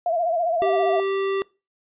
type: tone with vibrato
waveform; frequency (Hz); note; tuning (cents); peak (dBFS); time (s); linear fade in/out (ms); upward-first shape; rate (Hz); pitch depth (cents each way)
sine; 678; E5; +49; -19; 0.06-1; 2; sine; 15; 88
type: tone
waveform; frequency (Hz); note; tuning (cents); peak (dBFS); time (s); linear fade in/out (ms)
square; 390.2; G4; -8; -22; 0.62-1.42; 0
effects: noise-tail reverb RT60 0.3 s tail -24 dB re dry + resampled to 8000 Hz